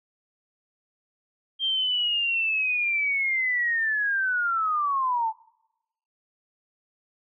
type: linear sweep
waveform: sine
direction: down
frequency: 3190 to 863 Hz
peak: -22 dBFS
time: 1.59-5.33 s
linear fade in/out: 50 ms
effects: noise-tail reverb RT60 0.9 s tail -24 dB re dry